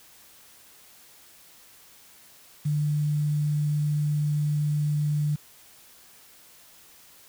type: tone with quantisation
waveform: sine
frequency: 148.7 Hz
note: D3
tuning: 22 cents sharp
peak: -22 dBFS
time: 2.65-5.36 s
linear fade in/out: 10 ms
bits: 8
effects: white hiss -53 dBFS RMS until 7.28 s